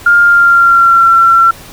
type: tone with pitch glide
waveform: sine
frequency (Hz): 1406 to 1355.8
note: F6 to E6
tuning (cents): +11 to +48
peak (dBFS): -3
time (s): 0.06-1.51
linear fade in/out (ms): 5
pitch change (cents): -63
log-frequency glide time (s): 0.21-1.1
effects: pink hiss -33 dBFS RMS until 1.72 s